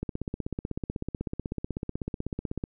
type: click train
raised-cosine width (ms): 3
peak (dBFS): -18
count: 43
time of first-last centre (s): 0.03-2.639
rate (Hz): 16.1
effects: none